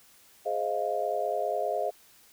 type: chord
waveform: sine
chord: F minor seventh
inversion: first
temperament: just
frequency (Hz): 419.1 / 523.8 / 628.6 / 698.5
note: Ab4 / C5 / Eb5 / F5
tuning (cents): +16 / +2 / +18 / 0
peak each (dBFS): -34 / -34 / -31 / -31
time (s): 0.45-1.91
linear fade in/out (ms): 20
effects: white hiss -58 dBFS RMS until 2.32 s